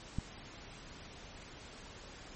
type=click; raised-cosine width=5 ms; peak=-22 dBFS; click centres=0.186 s; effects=pink hiss -51 dBFS RMS until 2.35 s + MP3 32 kbps